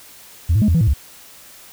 sine tone with pitch steps, 83.3 / 107.8 / 211 / 83.2 / 164.9 / 108.9 / 70.5 Hz, E2 / A2 / G#3 / E2 / E3 / A2 / C#2, +19 / -35 / +28 / +17 / +1 / -17 / +30 cents, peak -10 dBFS, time 0.49-0.938 s, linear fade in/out 10 ms, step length 64 ms, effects tanh soft clip ceiling -9 dBFS + white hiss -43 dBFS RMS until 1.72 s

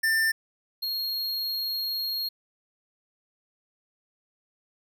square tone pair in turn, 1790 / 4269 Hz, A6 / C8, +29 / +34 cents, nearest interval octave + minor third, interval 1505 cents, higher second, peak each -22 / -28 dBFS, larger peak first, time 0.03-0.32 / 0.82-2.29 s, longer second, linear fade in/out 10 ms, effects none

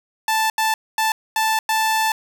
sawtooth tone bursts at uneven times, 880 Hz, A5, in tune, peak -13 dBFS, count 5, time 0.28-0.5 / 0.58-0.74 / 0.98-1.12 / 1.36-1.59 / 1.69-2.12 s, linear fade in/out 2 ms, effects none

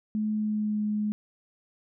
sine tone with pitch glide, 214 to 210.7 Hz, A3 to G#3, -48 to +25 cents, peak -25 dBFS, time 0.15-1.12 s, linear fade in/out 0 ms, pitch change -27 cents, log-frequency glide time 0.32-0.82 s, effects none

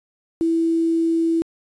sine tone with quantisation, 329.8 Hz, E4, 1 cent sharp, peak -16 dBFS, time 0.41-1.42 s, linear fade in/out 0 ms, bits 7, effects resampled to 22050 Hz

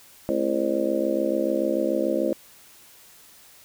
harmonic tone with a mistuned harmonic, 66.9 Hz, C2, 39 cents sharp, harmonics 3 / 4 / 5 / 6 / 7 / 8 / 9, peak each -30 / -31 / -26 / -36 / -32 / -26 / -29 dBFS, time 0.29-2.33 s, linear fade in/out 0 ms, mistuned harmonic 3, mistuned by +130 cents, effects white hiss -51 dBFS RMS until 3.64 s

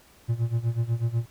triangle tone with tremolo, 116.54 Hz, A#2, in tune, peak -18 dBFS, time 0.28-1.26 s, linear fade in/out 20 ms, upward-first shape sine, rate 8.1 Hz, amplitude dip 85%, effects pink hiss -56 dBFS RMS until 1.3 s

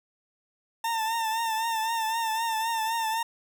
40% pulse tone with vibrato, 900 Hz, A5, 39 cents sharp, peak -25 dBFS, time 0.84-3.23 s, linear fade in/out 5 ms, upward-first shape triangle, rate 3.9 Hz, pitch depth 58 cents each way, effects none

